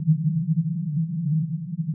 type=band-pass noise; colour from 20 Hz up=pink; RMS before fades=-24 dBFS; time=0-1.94 s; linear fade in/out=2 ms; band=150 to 170 Hz; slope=96 dB/octave; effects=none